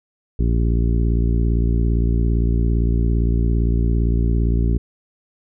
harmonic tone, 57.6 Hz, A#1, 20 cents flat, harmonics 1 / 2 / 3 / 4 / 5 / 6 / 7, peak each -16 / -22 / -26 / -28 / -30 / -32 / -33 dBFS, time 0.39-4.78 s, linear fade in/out 5 ms, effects none

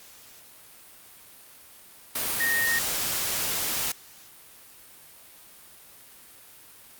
sine tone in noise, 1854 Hz, A#6, 10 cents flat, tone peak -23 dBFS, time 2.4-2.79 s, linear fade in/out 5 ms, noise white, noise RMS -28 dBFS, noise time 2.15-3.92 s, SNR +2 dB, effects white hiss -50 dBFS RMS until 6.99 s + Opus 48 kbps

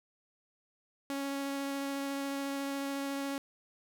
sawtooth tone with vibrato, 277.2 Hz, C#4, in tune, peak -30 dBFS, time 1.1-3.38 s, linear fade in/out 0 ms, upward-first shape triangle, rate 14 Hz, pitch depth 10 cents each way, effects none

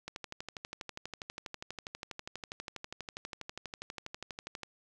click train, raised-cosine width 0.2 ms, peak -23 dBFS, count 57, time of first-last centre 0.08-4.633 s, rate 12.3 Hz, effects none

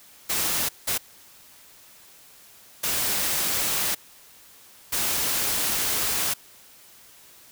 white noise bursts at uneven times, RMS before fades -25 dBFS, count 4, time 0.29-0.69 / 0.87-0.98 / 2.83-3.95 / 4.92-6.34 s, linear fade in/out 10 ms, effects white hiss -51 dBFS RMS until 7.51 s

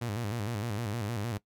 sawtooth tone with vibrato, 110.3 Hz, A2, 5 cents sharp, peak -28 dBFS, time 0.01-1.38 s, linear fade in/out 10 ms, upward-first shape square, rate 6.5 Hz, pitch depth 130 cents each way, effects noise-tail reverb RT60 0.1 s tail -19 dB re dry

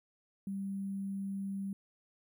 sine tone with sample-and-hold, 196 Hz, G3, in tune, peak -35 dBFS, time 0.47-1.73 s, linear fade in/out 2 ms, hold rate 11025 Hz, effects none

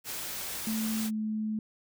white noise, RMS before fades -37 dBFS, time 0.04-1.11 s, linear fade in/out 50 ms
sine tone with pitch glide, 220 to 216 Hz, A3 to A3, 0 to -32 cents, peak -29 dBFS, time 0.67-1.59 s, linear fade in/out 2 ms, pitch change -32 cents, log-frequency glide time 1.03-1.14 s
effects none

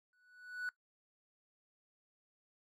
triangle tone with exponential growth, 1480 Hz, F#6, in tune, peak -32 dBFS, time 0.13-0.69 s, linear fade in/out 1 ms, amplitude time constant 120 ms, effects noise-tail reverb RT60 0.1 s tail -20 dB re dry + tanh soft clip ceiling -28 dBFS

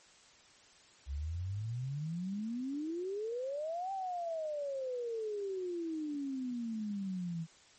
sine exponential two-way sweep, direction up then down, 66 to 787 to 160.1 Hz, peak -35 dBFS, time 1.06-7.47 s, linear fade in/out 50 ms, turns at 3.92 s, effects white hiss -61 dBFS RMS until 7.78 s + MP3 32 kbps

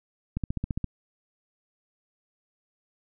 click train, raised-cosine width 5 ms, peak -16 dBFS, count 8, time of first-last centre 0.37-0.843 s, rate 14.8 Hz, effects none

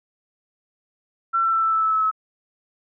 sine tone with pitch steps, 1350 / 1341.4 / 1333 / 1324.5 / 1316.1 / 1307.8 / 1299.5 / 1291.3 Hz, E6 / E6 / E6 / E6 / E6 / E6 / E6 / E6, +41 / +30 / +19 / +8 / -3 / -14 / -25 / -36 cents, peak -17 dBFS, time 1.33-2.114 s, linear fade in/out 20 ms, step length 98 ms, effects none

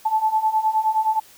sine beating tone pair, 867 / 876.6 Hz, A5 / A5, -26 / -7 cents, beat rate 9.6 Hz, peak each -22 / -19 dBFS, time 0.05-1.2 s, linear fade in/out 10 ms, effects white hiss -49 dBFS RMS until 1.37 s

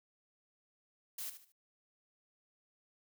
blue noise with echo, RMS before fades -42 dBFS, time 1.18-1.3 s, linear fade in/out 5 ms, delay 74 ms, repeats 3, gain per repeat -10 dB, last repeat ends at 1.522 s, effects none

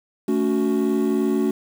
triangle chord, F# minor, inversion first, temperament equal with one note detuned, 220 / 282.8 / 370 Hz, A3 / C#4 / F#4, 0 / +35 / 0 cents, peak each -20 dBFS, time 0.28-1.51 s, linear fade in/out 5 ms, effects tanh soft clip ceiling -8 dBFS + 7-bit

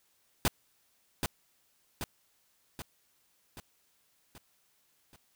pink noise with echo, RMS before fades -26 dBFS, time 0.45-0.48 s, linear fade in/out 0 ms, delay 780 ms, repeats 6, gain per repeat -5 dB, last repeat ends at 5.16 s, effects white hiss -71 dBFS RMS until 5.35 s

